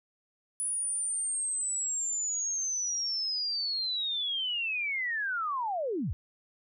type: linear sweep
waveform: sine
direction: down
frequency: 9900 to 51.91 Hz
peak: -29 dBFS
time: 0.6-6.13 s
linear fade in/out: 0 ms
effects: none